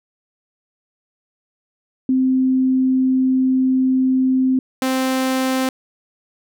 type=tone pair in turn; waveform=sine / sawtooth; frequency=260 / 261.1 Hz; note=C4 / C4; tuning=-11 / -3 cents; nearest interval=unison; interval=8 cents; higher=second; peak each=-13 dBFS; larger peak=neither; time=2.09-4.59 / 4.82-5.69 s; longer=first; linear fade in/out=2 ms; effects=none